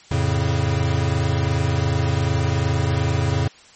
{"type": "chord", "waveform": "square", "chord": "F augmented", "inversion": "none", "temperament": "equal", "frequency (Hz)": [87.31, 110, 138.59], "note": ["F2", "A2", "C#3"], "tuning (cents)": [0, 0, 0], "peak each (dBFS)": -23, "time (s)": [0.11, 3.48], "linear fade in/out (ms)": 5, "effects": ["white hiss -48 dBFS RMS until 3.75 s", "MP3 32 kbps"]}